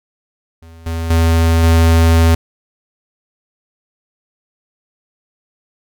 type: tone with level steps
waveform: square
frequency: 82.41 Hz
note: E2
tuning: in tune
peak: -37 / -19 / -10 / -8 dBFS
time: 0.62-2.35 s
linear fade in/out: 5 ms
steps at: 0.86 / 1.1 / 1.63 s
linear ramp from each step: 5 ms
effects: none